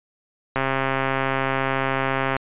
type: click train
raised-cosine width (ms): 0.5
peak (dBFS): -7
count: 243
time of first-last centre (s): 0.56-2.366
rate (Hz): 134
effects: resampled to 8000 Hz